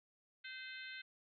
harmonic tone, 516 Hz, C5, 24 cents flat, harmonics 3 / 4 / 5 / 6 / 7 / 8, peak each -50 / -52 / -55 / -57 / -56 / -57 dBFS, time 0.44-1.02 s, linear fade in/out 10 ms, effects none

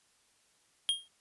square tone with exponential decay, 3233 Hz, G#7, 47 cents flat, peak -24 dBFS, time 0.89-1.08 s, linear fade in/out 0 ms, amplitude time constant 40 ms, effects white hiss -69 dBFS RMS until 1.2 s + resampled to 24000 Hz

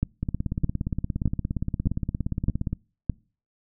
two click trains, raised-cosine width 5 ms, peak -14 / -10 dBFS, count 44 / 6, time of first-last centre 0.23-2.73 / 0.03-3.097 s, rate 17.2 / 1.63 Hz, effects noise-tail reverb RT60 0.4 s tail -26 dB re dry

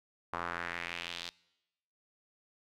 sawtooth tone with band-pass filter sweep, 86 Hz, F2, 26 cents flat, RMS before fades -40 dBFS, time 0.33-1.3 s, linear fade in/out 5 ms, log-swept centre 1100 to 4100 Hz, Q 2.4, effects noise-tail reverb RT60 0.9 s tail -22 dB re dry

